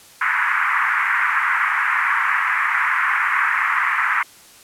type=band-pass noise; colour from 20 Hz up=white; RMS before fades=-19 dBFS; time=0.21-4.23 s; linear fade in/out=5 ms; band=1000 to 2100 Hz; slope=48 dB/octave; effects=white hiss -46 dBFS RMS until 4.63 s + low-pass 12000 Hz 12 dB/octave